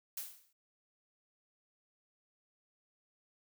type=noise with exponential decay; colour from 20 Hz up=blue; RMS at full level=-38 dBFS; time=0.17-0.53 s; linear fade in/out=5 ms; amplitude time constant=77 ms; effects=none